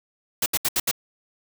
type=noise bursts; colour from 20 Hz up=white; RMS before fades=-22 dBFS; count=5; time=0.42-0.913 s; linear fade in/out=5 ms; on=41 ms; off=72 ms; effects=none